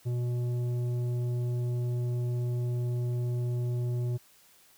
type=tone with tanh clipping; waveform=triangle; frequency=121.9 Hz; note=B2; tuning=22 cents flat; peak=-29 dBFS; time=0.05-4.18 s; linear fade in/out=20 ms; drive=13 dB; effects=white hiss -60 dBFS RMS until 4.77 s